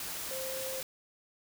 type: tone in noise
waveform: sine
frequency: 526 Hz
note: C5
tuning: 9 cents sharp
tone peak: -38 dBFS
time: 0.31-0.81 s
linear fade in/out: 2 ms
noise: white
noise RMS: -39 dBFS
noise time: 0-0.83 s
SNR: -2 dB
effects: none